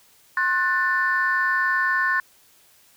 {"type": "chord", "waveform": "sine", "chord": "F# diminished", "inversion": "second", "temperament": "just", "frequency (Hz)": [1065.6, 1480, 1776], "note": ["C6", "F#6", "A6"], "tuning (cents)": [31, 0, 16], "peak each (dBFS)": [-24, -23, -21], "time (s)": [0.37, 2.2], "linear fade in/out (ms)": 2, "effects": ["tanh soft clip ceiling -11 dBFS", "white hiss -56 dBFS RMS until 2.96 s"]}